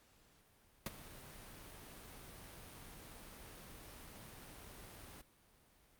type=noise with ADSR envelope; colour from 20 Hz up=pink; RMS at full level=-38 dBFS; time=0.86-5.22 s; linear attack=3 ms; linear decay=25 ms; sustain=-16 dB; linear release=13 ms; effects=pink hiss -69 dBFS RMS until 5.99 s + Opus 48 kbps